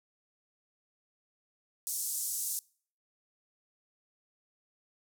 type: band-pass noise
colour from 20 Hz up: white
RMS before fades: -35 dBFS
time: 1.87-2.59 s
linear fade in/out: 0 ms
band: 6200 to 13000 Hz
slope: 24 dB/octave
effects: noise-tail reverb RT60 0.5 s tail -25 dB re dry